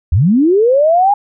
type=linear sweep; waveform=sine; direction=up; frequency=67.1 to 830.6 Hz; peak=-7 dBFS; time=0.12-1.14 s; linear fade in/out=5 ms; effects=none